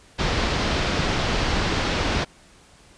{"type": "low-pass noise", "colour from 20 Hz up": "pink", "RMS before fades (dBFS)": -23, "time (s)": [0.18, 2.25], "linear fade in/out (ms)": 20, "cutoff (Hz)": 5200, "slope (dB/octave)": 24, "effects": ["pink hiss -52 dBFS RMS until 2.97 s", "resampled to 22050 Hz"]}